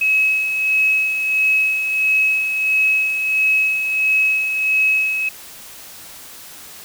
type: tone with tremolo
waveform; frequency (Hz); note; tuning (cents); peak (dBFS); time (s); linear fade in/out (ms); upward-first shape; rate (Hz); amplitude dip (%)
sine; 2566; E7; -47; -12; 0.01-5.29; 5; sine; 1.5; 50
effects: white hiss -38 dBFS RMS until 6.84 s